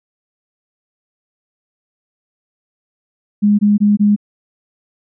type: tone bursts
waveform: sine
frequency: 206.6 Hz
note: G#3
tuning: 9 cents flat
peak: -8 dBFS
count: 4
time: 3.42-4.163 s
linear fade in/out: 20 ms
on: 170 ms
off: 21 ms
effects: none